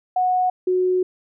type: tone pair in turn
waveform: sine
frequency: 734 / 367 Hz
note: F#5 / F#4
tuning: -14 / -14 cents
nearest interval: octave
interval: 1200 cents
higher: first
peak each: -16 dBFS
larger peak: neither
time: 0.16-0.5 / 0.67-1.03 s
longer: second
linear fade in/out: 5 ms
effects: none